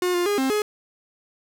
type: tone with pitch steps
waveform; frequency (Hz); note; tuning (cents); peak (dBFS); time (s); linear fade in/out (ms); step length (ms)
45% pulse; 359.8 / 352.2 / 409.8 / 265.2 / 420.6; F#4 / F4 / G#4 / C4 / G#4; -48 / +15 / -23 / +23 / +22; -20; 0.02-0.62; 2; 120
effects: none

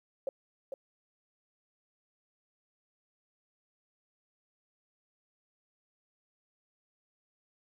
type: tone with echo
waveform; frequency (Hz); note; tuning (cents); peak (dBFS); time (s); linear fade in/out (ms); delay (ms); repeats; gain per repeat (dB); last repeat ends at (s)
sine; 539; C#5; -49; -30; 0.27-0.29; 2; 450; 1; -6; 0.74
effects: 12-bit

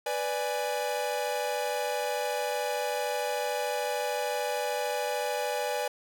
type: chord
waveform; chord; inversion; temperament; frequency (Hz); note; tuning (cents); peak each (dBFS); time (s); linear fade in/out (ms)
45% pulse; G# diminished; first; equal; 493.9 / 587.3 / 830.6; B4 / D5 / G#5; 0 / 0 / 0; -33; 0.06-5.88; 5
effects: none

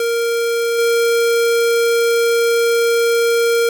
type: tone with level steps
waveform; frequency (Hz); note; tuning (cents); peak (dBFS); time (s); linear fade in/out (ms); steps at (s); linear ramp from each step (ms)
square; 466.2; A#4; 0; -16 / -13; 0-3.69; 2; 0.78; 10
effects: none

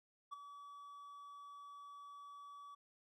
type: tone with ADSR envelope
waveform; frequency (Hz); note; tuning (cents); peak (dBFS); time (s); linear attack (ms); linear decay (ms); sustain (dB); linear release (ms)
triangle; 1144; D6; -46; -40; 0.31-2.75; 22; 13; -10; 8
effects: none

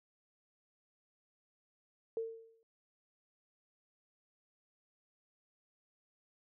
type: tone with exponential decay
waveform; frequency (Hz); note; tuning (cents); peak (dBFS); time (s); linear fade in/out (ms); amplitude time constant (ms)
sine; 452.5; A4; +48; -32; 2.17-2.63; 1; 99
effects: none

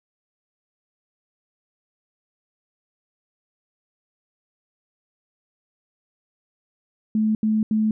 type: tone bursts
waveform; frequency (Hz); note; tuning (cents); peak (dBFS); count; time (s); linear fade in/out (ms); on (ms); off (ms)
sine; 216.7; A3; -26; -17; 3; 7.15-7.91; 2; 200; 80
effects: none

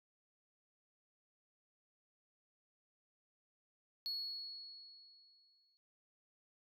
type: tone with exponential decay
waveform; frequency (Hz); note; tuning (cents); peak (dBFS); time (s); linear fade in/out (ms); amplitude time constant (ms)
sine; 4356; C#8; -31; -35; 4.06-5.77; 0; 370
effects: tanh soft clip ceiling -36 dBFS

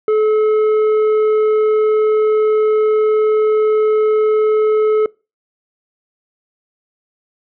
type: tone with tanh clipping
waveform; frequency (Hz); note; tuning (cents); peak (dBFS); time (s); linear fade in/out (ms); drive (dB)
sine; 430.4; A4; -38; -12; 0.08-5.06; 2; 7
effects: noise-tail reverb RT60 0.3 s tail -24 dB re dry

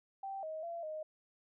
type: tone with pitch steps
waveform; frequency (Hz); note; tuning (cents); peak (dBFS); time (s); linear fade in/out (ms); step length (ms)
sine; 780 / 630 / 679 / 621; G5 / D#5 / F5 / D#5; -9 / +21 / -49 / -3; -39; 0.23-1.03; 5; 200
effects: none

